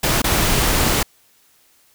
pink noise with dropouts, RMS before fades -17 dBFS, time 0.03-1.03 s, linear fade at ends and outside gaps 5 ms, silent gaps 0.219-0.241 s, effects white hiss -56 dBFS RMS until 1.94 s

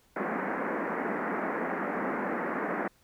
pink band-pass noise, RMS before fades -32 dBFS, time 0.16-2.88 s, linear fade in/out 5 ms, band 190 to 2000 Hz, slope 48 dB/octave, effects pink hiss -65 dBFS RMS until 3.03 s

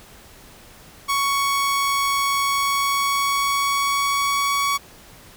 sawtooth tone with pitch glide, 1114 to 1123.7 Hz, C#6 to C#6, +8 to +23 cents, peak -15 dBFS, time 1.08-4.78 s, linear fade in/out 20 ms, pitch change +15 cents, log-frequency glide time 2.46-4.59 s, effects pink hiss -46 dBFS RMS until 5.36 s

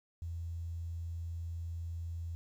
sine tone with quantisation, 84 Hz, E2, 33 cents sharp, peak -37 dBFS, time 0.22-2.35 s, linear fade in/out 0 ms, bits 11, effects none

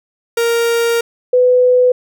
45% pulse / sine tone pair in turn, 466.2 / 499.7 Hz, A#4 / B4, 0 / +20 cents, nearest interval minor second, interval 120 cents, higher second, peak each -12 / -7 dBFS, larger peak second, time 0.37-1.01 / 1.33-1.92 s, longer first, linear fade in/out 5 ms, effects none

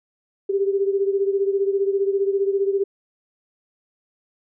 sine beating tone pair, 392 / 407 Hz, G4 / G#4, 0 / -35 cents, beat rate 15 Hz, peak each -19 / -24 dBFS, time 0.49-2.84 s, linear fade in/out 10 ms, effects none

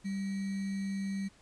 sine tone with sample-and-hold, 195.6 Hz, G3, 4 cents flat, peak -32 dBFS, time 0.04-1.29 s, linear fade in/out 20 ms, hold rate 2100 Hz, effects pink hiss -62 dBFS RMS until 1.41 s + resampled to 22050 Hz

